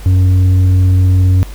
sine tone with tanh clipping, 92.5 Hz, F#2, in tune, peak -7 dBFS, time 0.06-1.43 s, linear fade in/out 0 ms, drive 5 dB, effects added 50 Hz sine -26 dBFS peak until 1.54 s + pink hiss -37 dBFS RMS until 1.54 s

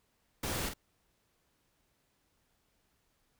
pink noise with echo, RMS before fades -36 dBFS, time 0.43-0.69 s, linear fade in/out 5 ms, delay 47 ms, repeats 1, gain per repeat -7 dB, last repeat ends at 0.737 s, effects pink hiss -75 dBFS RMS until 3.39 s

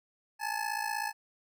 25% pulse ring-modulated tone, 860 Hz, A5, 40 cents flat, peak -25 dBFS, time 0.39-1.13 s, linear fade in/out 50 ms, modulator 28.1 Hz, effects none

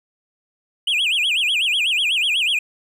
triangle tone with vibrato, 2839 Hz, F7, 28 cents sharp, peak -15 dBFS, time 0.87-2.59 s, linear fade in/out 5 ms, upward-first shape sine, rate 8.1 Hz, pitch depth 290 cents each way, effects resampled to 32000 Hz

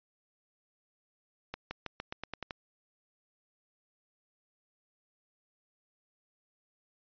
accelerating click train, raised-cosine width 0.3 ms, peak -21 dBFS, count 9, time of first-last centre 1.54-2.508 s, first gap 170 ms, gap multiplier 0.9, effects resampled to 11025 Hz

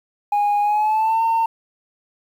sine tone with pitch glide, 823 to 907.9 Hz, G#5 to A#5, -16 to -46 cents, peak -13 dBFS, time 0.32-1.46 s, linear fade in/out 5 ms, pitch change +170 cents, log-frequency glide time 0.62-1.22 s, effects tanh soft clip ceiling -14 dBFS + 8-bit

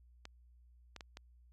clicks, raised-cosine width 0.2 ms, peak -30 dBFS, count 4, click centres 0.254 / 0.963 / 1.008 / 1.171 s, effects added 60 Hz sine -60 dBFS peak until 1.52 s

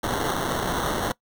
white noise with sample-and-hold, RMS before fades -26 dBFS, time 0.03-1.12 s, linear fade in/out 5 ms, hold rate 2450 Hz, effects noise-tail reverb RT60 0.1 s tail -21 dB re dry

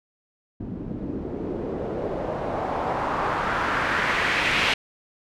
white noise with low-pass filter sweep, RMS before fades -26 dBFS, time 0.6-4.74 s, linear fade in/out 5 ms, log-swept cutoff 220 to 2700 Hz, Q 1.9, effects none

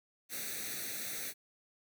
white noise with comb filter, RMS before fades -40 dBFS, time 0.29-1.34 s, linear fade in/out 50 ms, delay 0.49 ms, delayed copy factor +0.8, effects high-pass 150 Hz 12 dB/octave

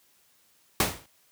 pink noise with exponential decay, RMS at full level -19 dBFS, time 0.8-1.06 s, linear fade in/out 2 ms, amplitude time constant 56 ms, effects white hiss -64 dBFS RMS until 1.31 s + high-pass 60 Hz 12 dB/octave

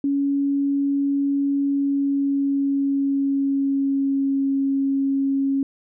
sine tone with pitch glide, 280 to 273.6 Hz, C#4 to C#4, +18 to -23 cents, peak -18 dBFS, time 0.04-5.63 s, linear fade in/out 2 ms, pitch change -41 cents, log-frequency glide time 1.63-4.48 s, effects none

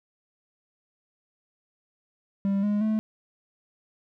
triangle tone with pitch steps, 197.5 / 207 / 216.9 Hz, G3 / G#3 / A3, +13 / -5 / -25 cents, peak -20 dBFS, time 2.45-2.99 s, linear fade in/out 0 ms, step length 180 ms, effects none

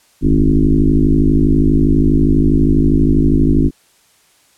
sine tone with frequency modulation, 150.9 Hz, D3, 47 cents sharp, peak -8 dBFS, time 0.21-3.71 s, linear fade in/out 50 ms, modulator 52.4 Hz, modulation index 3.4, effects white hiss -53 dBFS RMS until 4.57 s + low-pass 11000 Hz 12 dB/octave

